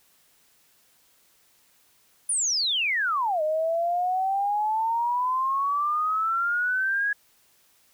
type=exponential two-way sweep; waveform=sine; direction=down then up; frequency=9956 to 610 to 1673 Hz; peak=-22 dBFS; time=2.29-7.13 s; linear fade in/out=5 ms; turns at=3.42 s; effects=white hiss -62 dBFS RMS until 7.93 s

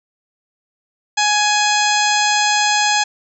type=harmonic tone with a mistuned harmonic; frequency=836 Hz; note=G#5; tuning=11 cents sharp; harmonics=1 / 2 / 3 / 4 / 5 / 6 / 7 / 8 / 9; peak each=-17 / -20 / -22 / -23 / -24 / -25 / -25 / -26 / -27 dBFS; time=1.17-3.04 s; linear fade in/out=10 ms; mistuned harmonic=7; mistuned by=+91 cents; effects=none

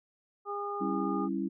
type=harmonic tone; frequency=406.7 Hz; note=G#4; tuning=36 cents flat; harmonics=1 / 2 / 3; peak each=-37 / -39 / -36 dBFS; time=0.45-1.29 s; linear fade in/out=50 ms
type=chord; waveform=sine; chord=C# diminished; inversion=second; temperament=equal with one note detuned; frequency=196 / 274.8 / 329.6 Hz; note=G3 / C#4 / E4; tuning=0 / -15 / 0 cents; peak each=-34 dBFS; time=0.8-1.49 s; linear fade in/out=20 ms
effects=none

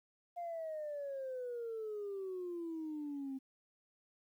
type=exponential sweep; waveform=sine; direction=down; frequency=705 to 263 Hz; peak=-38 dBFS; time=0.36-3.39 s; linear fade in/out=20 ms; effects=tanh soft clip ceiling -36 dBFS + 12-bit

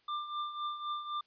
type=tone with tremolo; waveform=square; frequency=1190 Hz; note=D6; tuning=22 cents sharp; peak=-33 dBFS; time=0.08-1.21 s; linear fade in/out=5 ms; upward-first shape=triangle; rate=3.9 Hz; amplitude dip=70%; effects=white hiss -70 dBFS RMS until 1.26 s + resampled to 11025 Hz

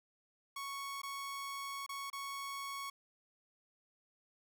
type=tone with dropouts; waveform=sawtooth; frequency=1108.7 Hz; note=C#6; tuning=in tune; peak=-37 dBFS; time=0.56-2.9 s; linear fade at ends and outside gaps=5 ms; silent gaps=1.018-1.032 / 1.864-1.891 / 2.101-2.129 s; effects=none

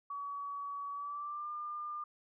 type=tone with pitch glide; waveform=sine; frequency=1134 to 1201.4 Hz; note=C#6 to D6; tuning=+39 to +39 cents; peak=-38 dBFS; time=0.1-2.04 s; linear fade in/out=5 ms; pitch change=+100 cents; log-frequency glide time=0.92-1.5 s; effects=none

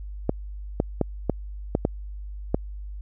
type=clicks; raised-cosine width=2 ms; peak=-7 dBFS; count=7; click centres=0.294 / 0.801 / 1.013 / 1.297 / 1.751 / 1.851 / 2.545 s; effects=added 50 Hz sine -33 dBFS peak until 3.01 s

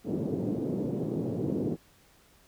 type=band-pass noise; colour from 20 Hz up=white; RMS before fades=-31 dBFS; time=0.04-1.77 s; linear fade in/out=50 ms; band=120 to 390 Hz; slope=24 dB/octave; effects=pink hiss -61 dBFS RMS until 2.47 s

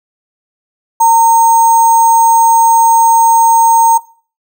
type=tone with sample-and-hold; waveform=sine; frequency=917 Hz; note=A#5; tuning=29 cents flat; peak=-4 dBFS; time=1-3.98 s; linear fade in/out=10 ms; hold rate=7350 Hz; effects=noise-tail reverb RT60 0.4 s tail -18 dB re dry

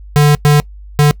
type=tone bursts at uneven times; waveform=square; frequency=147.3 Hz; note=D3; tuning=6 cents sharp; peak=-6 dBFS; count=3; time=0.16-0.35 / 0.45-0.6 / 0.99-1.11 s; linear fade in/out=0 ms; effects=noise-tail reverb RT60 0.1 s tail -23 dB re dry + added 50 Hz sine -30 dBFS peak until 1.2 s

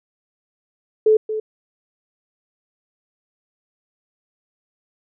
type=tone with echo; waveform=sine; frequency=433.5 Hz; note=A4; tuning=26 cents flat; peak=-10 dBFS; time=1.06-1.17 s; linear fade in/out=5 ms; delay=230 ms; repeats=1; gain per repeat=-11 dB; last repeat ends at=1.4 s; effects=none

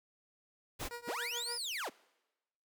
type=noise; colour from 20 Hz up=pink; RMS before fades=-40 dBFS; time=0.79-0.89 s; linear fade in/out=20 ms
type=tone with tremolo; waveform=15% pulse; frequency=477 Hz; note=A#4; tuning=40 cents sharp; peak=-33 dBFS; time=0.91-1.58 s; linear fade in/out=0 ms; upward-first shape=triangle; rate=7 Hz; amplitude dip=95%
type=linear two-way sweep; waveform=30% pulse; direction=up then down; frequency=97.9 to 5220 to 153.6 Hz; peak=-34 dBFS; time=1.07-1.9 s; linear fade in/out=20 ms; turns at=1.55 s
effects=noise-tail reverb RT60 1.0 s tail -23 dB re dry

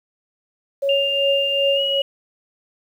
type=tone with tremolo; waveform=sine; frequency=554.4 Hz; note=C#5; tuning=in tune; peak=-15 dBFS; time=0.82-2.02 s; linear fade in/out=10 ms; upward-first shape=triangle; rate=2.6 Hz; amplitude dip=75%
type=tone with pitch glide; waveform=sine; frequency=2801 to 2905 Hz; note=F7 to F#7; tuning=+4 to -32 cents; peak=-19 dBFS; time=0.89-2.02 s; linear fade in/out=2 ms; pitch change=+64 cents; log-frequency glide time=1.75-1.8 s
effects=8-bit

